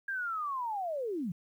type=linear sweep; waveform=sine; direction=down; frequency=1622 to 154.9 Hz; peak=-32 dBFS; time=0.08-1.32 s; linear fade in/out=5 ms; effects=11-bit